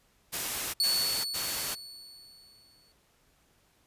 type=noise bursts; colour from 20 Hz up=white; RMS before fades=-33 dBFS; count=3; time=0.32-1.754 s; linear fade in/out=20 ms; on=420 ms; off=87 ms
type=tone with exponential decay; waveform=40% pulse; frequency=4435 Hz; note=C#8; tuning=in tune; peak=-22 dBFS; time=0.8-2.92 s; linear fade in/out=1 ms; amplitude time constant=460 ms
effects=pink hiss -67 dBFS RMS until 3.86 s + resampled to 32000 Hz